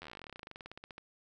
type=slowing click train; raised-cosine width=0.3 ms; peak=-30 dBFS; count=30; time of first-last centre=0.02-0.981 s; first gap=11 ms; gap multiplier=1.07; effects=none